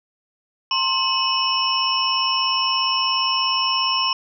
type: tone cluster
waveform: sine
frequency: 918 / 1055 / 2565 / 2956 / 5380 Hz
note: A#5 / C6 / E7 / F#7 / E8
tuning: -27 / +14 / -48 / -2 / +34 cents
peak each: -31 / -22 / -28 / -23 / -23 dBFS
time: 0.71-4.13 s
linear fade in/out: 2 ms
effects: none